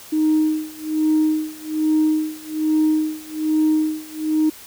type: tone with tremolo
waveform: sine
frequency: 310.7 Hz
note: D#4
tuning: 2 cents flat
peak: -12 dBFS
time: 0.12-4.5 s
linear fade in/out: 10 ms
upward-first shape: sine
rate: 1.2 Hz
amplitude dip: 95%
effects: tanh soft clip ceiling -10 dBFS + white hiss -41 dBFS RMS until 4.66 s